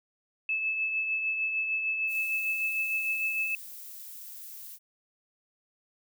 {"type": "tone with tremolo", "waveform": "sine", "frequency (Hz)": 2612, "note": "E7", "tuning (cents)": -17, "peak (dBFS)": -25, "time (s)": [0.49, 3.55], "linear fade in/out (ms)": 2, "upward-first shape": "triangle", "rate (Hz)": 6.6, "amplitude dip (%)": 45}
{"type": "noise", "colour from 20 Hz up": "violet", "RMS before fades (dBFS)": -44, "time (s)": [2.07, 4.79], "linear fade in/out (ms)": 50}
{"effects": []}